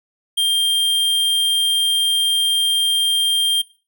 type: tone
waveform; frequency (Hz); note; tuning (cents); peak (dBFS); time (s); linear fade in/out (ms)
square; 3192; G7; +31; -15; 0.37-3.62; 10
effects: noise-tail reverb RT60 0.4 s tail -19 dB re dry